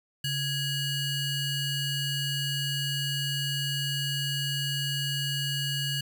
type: ring-modulated tone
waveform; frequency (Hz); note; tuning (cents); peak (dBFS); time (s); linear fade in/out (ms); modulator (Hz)
35% pulse; 1520; F#6; +46; -23; 0.24-6.01; 5; 1380
effects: none